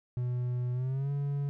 triangle tone with pitch glide, 123.47 to 141.83 Hz, B2 to C#3, 0 to +40 cents, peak -27 dBFS, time 0.17-1.49 s, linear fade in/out 0 ms, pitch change +240 cents, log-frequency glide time 0.73-1.11 s, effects none

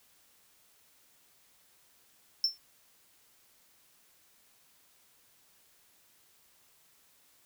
triangle tone with exponential decay, 5370 Hz, E8, 31 cents sharp, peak -20 dBFS, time 2.44-2.58 s, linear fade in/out 1 ms, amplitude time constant 29 ms, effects white hiss -65 dBFS RMS until 7.45 s

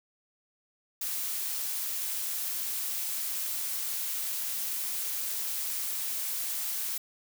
blue noise, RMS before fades -33 dBFS, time 1.01-6.98 s, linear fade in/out 5 ms, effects none

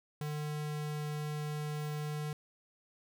square tone, 150.1 Hz, D3, 38 cents sharp, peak -36 dBFS, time 0.21-2.33 s, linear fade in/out 2 ms, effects none

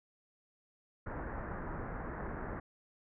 pink low-pass noise, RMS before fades -41 dBFS, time 1.06-2.6 s, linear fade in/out 5 ms, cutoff 1800 Hz, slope 48 dB/octave, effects none

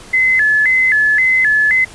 sine tone with vibrato, 1876 Hz, A#6, 11 cents sharp, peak -9 dBFS, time 0.13-1.85 s, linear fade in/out 10 ms, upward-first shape square, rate 1.9 Hz, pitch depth 150 cents each way, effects pink hiss -37 dBFS RMS until 1.94 s + resampled to 24000 Hz

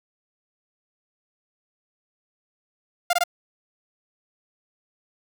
sawtooth tone bursts, 701 Hz, F5, 6 cents sharp, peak -14 dBFS, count 3, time 3.1-3.238 s, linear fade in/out 5 ms, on 32 ms, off 21 ms, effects none

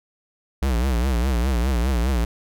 square tone with vibrato, 62.2 Hz, B1, 13 cents sharp, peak -19 dBFS, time 0.62-2.25 s, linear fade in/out 5 ms, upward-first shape triangle, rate 4.9 Hz, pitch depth 200 cents each way, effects none

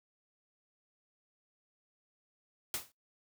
white noise with exponential decay, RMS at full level -32 dBFS, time 2.74-2.92 s, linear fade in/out 1 ms, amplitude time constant 37 ms, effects noise-tail reverb RT60 0.2 s tail -26 dB re dry

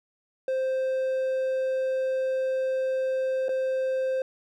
triangle tone with dropouts, 523.3 Hz, C5, in tune, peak -22 dBFS, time 0.48-4.22 s, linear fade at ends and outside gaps 2 ms, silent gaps 3.484-3.491 s, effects none

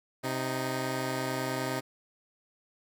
10% pulse tone pair together, 130.39 / 311.1 Hz, C3 / D#4, -6 / 0 cents, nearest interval octave + minor third, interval 1506 cents, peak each -24 / -26 dBFS, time 0.23-1.81 s, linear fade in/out 20 ms, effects none

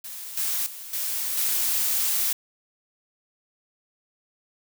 blue noise with level steps, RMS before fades -37 / -26 / -39 / -28 / -24 dBFS, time 0.04-2.33 s, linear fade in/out 5 ms, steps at 0.37 / 0.66 / 0.93 / 1.37 s, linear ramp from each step 5 ms, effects none

